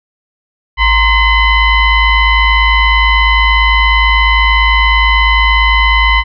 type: tone with frequency modulation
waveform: sine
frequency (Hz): 1046.5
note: C6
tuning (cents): 0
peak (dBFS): -6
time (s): 0.77-6.24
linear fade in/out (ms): 50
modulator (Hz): 992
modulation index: 1.7
effects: none